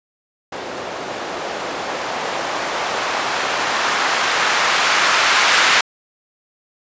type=noise with low-pass filter sweep; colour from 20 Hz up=violet; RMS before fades=-19 dBFS; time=0.52-5.81 s; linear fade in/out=5 ms; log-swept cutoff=470 to 1600 Hz; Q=0.95; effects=resampled to 16000 Hz